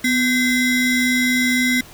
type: ring-modulated tone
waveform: square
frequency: 901 Hz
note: A5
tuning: 41 cents sharp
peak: -13 dBFS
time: 0.04-1.81 s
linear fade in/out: 5 ms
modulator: 1150 Hz
effects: pink hiss -42 dBFS RMS until 1.93 s